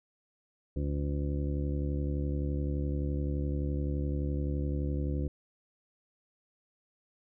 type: harmonic tone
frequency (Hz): 71.7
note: D2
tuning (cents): -41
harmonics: 1 / 2 / 3 / 4 / 5 / 7 / 8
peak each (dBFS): -31 / -35 / -43 / -38 / -42 / -44 / -55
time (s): 0.76-5.28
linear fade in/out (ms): 5
effects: none